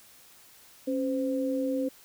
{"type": "tone pair together", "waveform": "sine", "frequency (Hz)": [272.9, 515.2], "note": ["C#4", "C5"], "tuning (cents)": [-27, -27], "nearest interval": "major seventh", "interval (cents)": 1100, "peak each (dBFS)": [-28, -30], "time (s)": [0.87, 1.89], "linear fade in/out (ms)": 10, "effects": ["white hiss -55 dBFS RMS until 2.04 s"]}